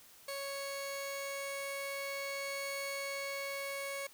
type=tone pair together; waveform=sawtooth; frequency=554.2 / 2217 Hz; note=C#5 / C#7; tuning=-1 / 0 cents; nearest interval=2 octaves; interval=2401 cents; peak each=-36 / -39 dBFS; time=0.28-4.07 s; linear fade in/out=5 ms; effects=white hiss -59 dBFS RMS until 4.13 s